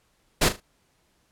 pink noise with echo, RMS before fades -19 dBFS, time 0.41-0.49 s, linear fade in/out 10 ms, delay 38 ms, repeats 3, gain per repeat -11 dB, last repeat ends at 0.604 s, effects pink hiss -67 dBFS RMS until 1.31 s + low-pass 12000 Hz 12 dB/octave

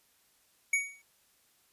square tone with exponential decay, 2244 Hz, C#7, 21 cents sharp, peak -23 dBFS, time 0.73-1.02 s, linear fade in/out 5 ms, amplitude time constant 63 ms, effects white hiss -68 dBFS RMS until 1.72 s + resampled to 32000 Hz

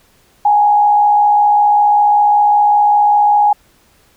sine tone with frequency modulation, 830 Hz, G#5, 1 cent flat, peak -7 dBFS, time 0.45-3.53 s, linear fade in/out 5 ms, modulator 65.2 Hz, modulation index 0.37, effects pink hiss -52 dBFS RMS until 4.16 s

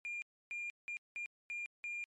sine tone bursts at uneven times, 2404 Hz, D7, 40 cents sharp, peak -37 dBFS, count 6, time 0.05-0.22 / 0.51-0.7 / 0.88-0.97 / 1.16-1.26 / 1.5-1.66 / 1.84-2.04 s, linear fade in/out 0 ms, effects tanh soft clip ceiling -37 dBFS + MP3 48 kbps

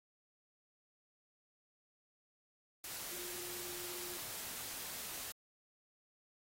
sine tone in noise, 354.4 Hz, F4, 25 cents sharp, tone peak -52 dBFS, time 3.12-4.17 s, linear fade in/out 2 ms, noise white, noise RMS -45 dBFS, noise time 2.84-5.32 s, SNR -10 dB, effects AAC 48 kbps

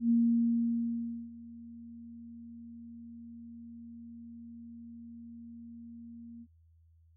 sine tone with ADSR envelope, 233.3 Hz, A#3, 2 cents sharp, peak -22 dBFS, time 0-6.47 s, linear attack 99 ms, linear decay 1200 ms, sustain -23 dB, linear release 52 ms, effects added 82 Hz sine -60 dBFS peak until 7.16 s

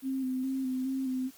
sine tone with vibrato, 261.6 Hz, C4, in tune, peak -29 dBFS, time 0.02-1.31 s, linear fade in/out 50 ms, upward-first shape square, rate 2.4 Hz, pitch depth 27 cents each way, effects white hiss -56 dBFS RMS until 1.37 s + Opus 32 kbps

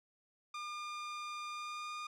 sawtooth tone with pitch glide, 1206 to 1216.5 Hz, D6 to D#6, +46 to -39 cents, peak -37 dBFS, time 0.54-2.07 s, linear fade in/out 5 ms, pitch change +15 cents, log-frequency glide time 1.47-1.92 s, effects low-pass 6000 Hz 12 dB/octave

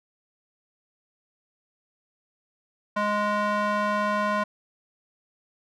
square tone with band-pass filter, 208.1 Hz, G#3, 4 cents sharp, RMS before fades -25 dBFS, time 2.96-4.44 s, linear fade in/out 10 ms, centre 1100 Hz, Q 1.6, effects none

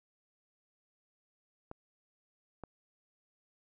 clicks, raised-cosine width 1 ms, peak -29 dBFS, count 2, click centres 1.714 / 2.637 s, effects none

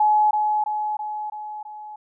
sine tone with echo, 848 Hz, G#5, 36 cents sharp, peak -14 dBFS, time 0-0.31 s, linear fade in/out 5 ms, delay 330 ms, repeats 5, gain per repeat -4 dB, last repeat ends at 1.96 s, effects none

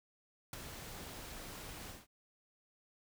pink noise with ADSR envelope, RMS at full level -41 dBFS, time 0.53-2.07 s, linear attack 3 ms, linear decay 15 ms, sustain -7 dB, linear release 190 ms, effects none

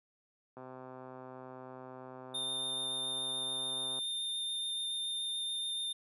click train, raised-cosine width 1 ms, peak -34 dBFS, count 442, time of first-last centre 0.57-3.989 s, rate 129 Hz
square tone with vibrato, 3622 Hz, A7, 49 cents sharp, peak -35 dBFS, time 2.34-5.93 s, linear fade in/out 10 ms, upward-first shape sine, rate 7 Hz, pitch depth 8 cents each way
effects high-pass 150 Hz 12 dB/octave + resampled to 32000 Hz

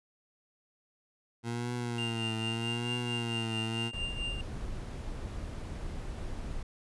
20% pulse tone with vibrato, 116.54 Hz, A#2, in tune, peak -28 dBFS, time 1.43-3.92 s, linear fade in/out 50 ms, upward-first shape triangle, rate 0.81 Hz, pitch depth 85 cents each way
triangle tone with tremolo, 2795 Hz, F7, 1 cent sharp, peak -31 dBFS, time 1.98-4.41 s, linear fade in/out 2 ms, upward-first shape triangle, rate 4.5 Hz, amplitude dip 75%
brown noise, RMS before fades -38 dBFS, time 3.93-6.63 s, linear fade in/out 5 ms
effects resampled to 24000 Hz

